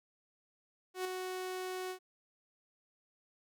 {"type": "tone with ADSR envelope", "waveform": "sawtooth", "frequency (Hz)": 370, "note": "F#4", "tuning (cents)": 0, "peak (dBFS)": -29, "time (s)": [0.94, 1.99], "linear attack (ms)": 110, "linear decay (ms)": 5, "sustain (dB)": -5, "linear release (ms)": 88, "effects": []}